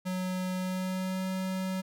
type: tone with pitch glide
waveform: square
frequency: 184.4 to 187.73 Hz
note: F#3 to F#3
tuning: -6 to +25 cents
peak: -31 dBFS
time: 0.05-1.82 s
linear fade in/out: 20 ms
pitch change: +31 cents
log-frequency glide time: 0.55-1.27 s
effects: none